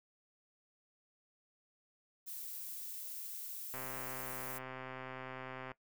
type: noise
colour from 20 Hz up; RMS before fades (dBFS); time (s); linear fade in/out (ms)
violet; -45; 2.26-4.59; 20
type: click train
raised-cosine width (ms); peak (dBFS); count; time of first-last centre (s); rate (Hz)
0.5; -30; 258; 3.74-5.717; 130
effects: noise-tail reverb RT60 0.1 s tail -19 dB re dry